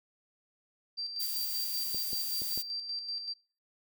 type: tone with tremolo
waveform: sine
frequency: 4699 Hz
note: D8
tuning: in tune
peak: -33 dBFS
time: 0.97-3.34 s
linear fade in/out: 20 ms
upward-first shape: square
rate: 5.2 Hz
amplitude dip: 50%
type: noise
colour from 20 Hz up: violet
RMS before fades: -36 dBFS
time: 1.19-2.63 s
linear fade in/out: 20 ms
type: clicks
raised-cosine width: 2 ms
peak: -31 dBFS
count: 4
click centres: 1.946 / 2.131 / 2.419 / 2.576 s
effects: noise-tail reverb RT60 0.4 s tail -25 dB re dry